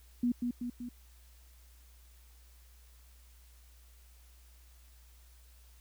sine tone with echo, 242.6 Hz, B3, 31 cents flat, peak -26 dBFS, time 0.23-0.32 s, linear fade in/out 5 ms, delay 190 ms, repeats 3, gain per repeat -4 dB, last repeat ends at 0.89 s, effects added 60 Hz sine -56 dBFS peak until 5.8 s + white hiss -65 dBFS RMS until 5.8 s

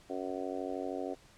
harmonic tone, 92.9 Hz, F#2, 7 cents sharp, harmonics 3 / 4 / 5 / 6 / 7 / 8, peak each -40 / -41 / -42 / -43 / -43 / -44 dBFS, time 0.09-1.15 s, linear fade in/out 20 ms, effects pink hiss -60 dBFS RMS until 1.37 s + low-pass 9000 Hz 12 dB/octave

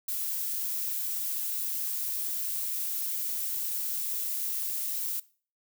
violet noise, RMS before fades -32 dBFS, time 0.08-5.2 s, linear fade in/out 5 ms, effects noise-tail reverb RT60 0.4 s tail -20 dB re dry

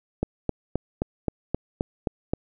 click train, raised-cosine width 2 ms, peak -10 dBFS, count 9, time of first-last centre 0.23-2.335 s, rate 3.8 Hz, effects none

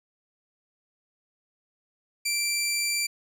15% pulse tone, 2349 Hz, D7, in tune, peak -18 dBFS, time 2.25-3.07 s, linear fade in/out 10 ms, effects none

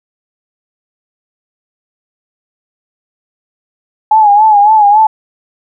sine tone with vibrato, 843 Hz, G#5, 26 cents sharp, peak -3 dBFS, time 4.11-5.07 s, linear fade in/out 5 ms, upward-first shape sine, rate 3.6 Hz, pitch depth 74 cents each way, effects none

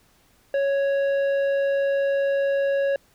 sine tone with tanh clipping, 554.4 Hz, C#5, in tune, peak -21 dBFS, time 0.54-2.96 s, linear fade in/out 2 ms, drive 9 dB, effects pink hiss -60 dBFS RMS until 3.14 s

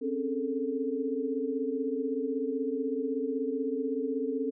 sine tone cluster, 262.3 / 278.4 / 421 / 446 Hz, C4 / C#4 / G#4 / A4, +4 / +8 / +24 / +23 cents, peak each -33 / -35 / -39 / -32 dBFS, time 0.01-4.51 s, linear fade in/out 20 ms, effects none

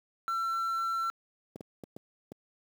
triangle tone, 1348 Hz, E6, 38 cents sharp, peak -27 dBFS, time 0.28-1.1 s, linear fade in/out 0 ms
clicks, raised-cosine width 2 ms, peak -28 dBFS, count 5, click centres 1.559 / 1.608 / 1.837 / 1.965 / 2.319 s
effects high-pass 150 Hz 12 dB/octave + 9-bit

